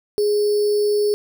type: tone with sample-and-hold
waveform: sine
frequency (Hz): 415.3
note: G#4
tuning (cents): 0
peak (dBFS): -15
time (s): 0.18-1.14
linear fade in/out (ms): 0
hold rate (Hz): 4900
effects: none